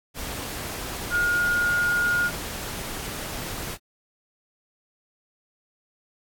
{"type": "tone in noise", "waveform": "sine", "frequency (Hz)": 1429, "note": "F6", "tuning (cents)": 39, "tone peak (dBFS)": -20, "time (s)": [1.1, 2.31], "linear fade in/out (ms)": 50, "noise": "pink", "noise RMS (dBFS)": -33, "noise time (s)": [0.14, 3.78], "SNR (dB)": 10, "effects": ["AAC 64 kbps"]}